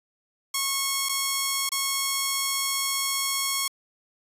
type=tone with dropouts; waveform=5% pulse; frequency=1095 Hz; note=C#6; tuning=22 cents flat; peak=-12 dBFS; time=0.54-3.68 s; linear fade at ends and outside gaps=5 ms; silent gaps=1.088-1.092 / 1.692-1.718 s; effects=resampled to 32000 Hz